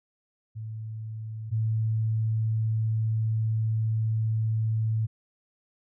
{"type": "tone pair in turn", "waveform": "sine", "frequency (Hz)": [110, 110.62], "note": ["A2", "A2"], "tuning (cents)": [0, 10], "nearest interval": "unison", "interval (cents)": 10, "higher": "second", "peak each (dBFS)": [-33, -23], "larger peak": "second", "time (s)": [[0.55, 1.51], [1.51, 5.07]], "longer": "second", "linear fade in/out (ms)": 20, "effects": []}